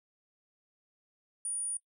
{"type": "tone", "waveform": "sine", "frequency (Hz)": 9500, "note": "D9", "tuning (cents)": 19, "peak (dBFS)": -31, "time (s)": [1.45, 1.77], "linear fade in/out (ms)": 2, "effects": ["noise-tail reverb RT60 0.1 s tail -21 dB re dry", "tanh soft clip ceiling -29 dBFS"]}